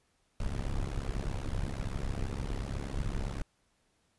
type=noise with amplitude modulation; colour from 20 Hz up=brown; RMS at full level=-30 dBFS; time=0.4-3.42 s; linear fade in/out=2 ms; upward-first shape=sine; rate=68.1 Hz; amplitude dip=95%; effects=pink hiss -73 dBFS RMS until 4.18 s + resampled to 24000 Hz